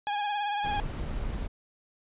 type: tone with vibrato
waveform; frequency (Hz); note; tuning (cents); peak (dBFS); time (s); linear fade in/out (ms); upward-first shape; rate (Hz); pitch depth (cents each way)
40% pulse; 824; G#5; -14; -27; 0.07-0.8; 0; sine; 18; 36
type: noise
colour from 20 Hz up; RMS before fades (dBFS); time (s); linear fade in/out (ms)
brown; -33; 0.63-1.48; 20
effects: resampled to 8000 Hz